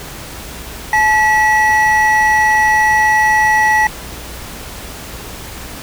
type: tone pair together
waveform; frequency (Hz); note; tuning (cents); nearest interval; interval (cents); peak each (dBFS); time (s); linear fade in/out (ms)
triangle; 862.3 / 1938; A5 / B6; -35 / -33; octave + major second; 1402; -10; 0.93-3.87; 2
effects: added 60 Hz sine -36 dBFS peak until 5.82 s + pink hiss -30 dBFS RMS until 5.82 s